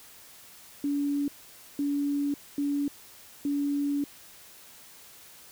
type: tone bursts at uneven times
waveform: sine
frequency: 285.6 Hz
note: D4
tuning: 48 cents flat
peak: -25 dBFS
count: 4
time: 0.84-1.28 / 1.79-2.34 / 2.58-2.88 / 3.45-4.04 s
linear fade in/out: 2 ms
effects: white hiss -51 dBFS RMS until 5.51 s